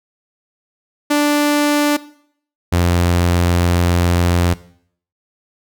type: tone pair in turn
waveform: sawtooth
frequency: 293.5 / 87.26 Hz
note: D4 / F2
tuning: -1 / -1 cents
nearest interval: octave + major sixth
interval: 2100 cents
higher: first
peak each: -8 dBFS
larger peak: neither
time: 1.1-1.97 / 2.72-4.54 s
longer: second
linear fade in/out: 10 ms
effects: noise-tail reverb RT60 0.6 s tail -18 dB re dry